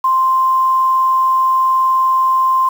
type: tone with quantisation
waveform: sine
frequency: 1046.5 Hz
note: C6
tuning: in tune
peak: -10 dBFS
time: 0.04-2.69 s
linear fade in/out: 5 ms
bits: 6
effects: none